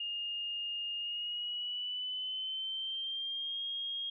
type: tone with pitch glide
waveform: sine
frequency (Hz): 2834 to 3255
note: F7 to G#7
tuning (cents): +25 to -36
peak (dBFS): -35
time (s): 0-4.1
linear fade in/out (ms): 5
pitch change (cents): +239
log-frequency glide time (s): 0.98-3.62
effects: none